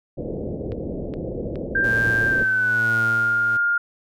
white low-pass noise, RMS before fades -29 dBFS, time 0.17-2.44 s, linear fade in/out 10 ms, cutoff 560 Hz, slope 48 dB/octave
click train, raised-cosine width 0.3 ms, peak -26 dBFS, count 5, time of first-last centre 0.72-2.394 s, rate 2.39 Hz
sine tone with pitch glide, 1584 to 1411.2 Hz, G6 to F6, +18 to +18 cents, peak -17 dBFS, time 1.75-3.78 s, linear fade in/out 5 ms, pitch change -200 cents, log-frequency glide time 2.26-3.07 s
sawtooth tone with tremolo, 113.8 Hz, A#2, 41 cents flat, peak -23 dBFS, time 1.84-3.57 s, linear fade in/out 5 ms, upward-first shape sine, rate 1.1 Hz, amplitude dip 65%
effects none

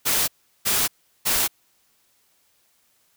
white noise bursts, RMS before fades -21 dBFS, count 3, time 0.05-1.48 s, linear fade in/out 20 ms, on 230 ms, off 370 ms, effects white hiss -64 dBFS RMS until 3.16 s

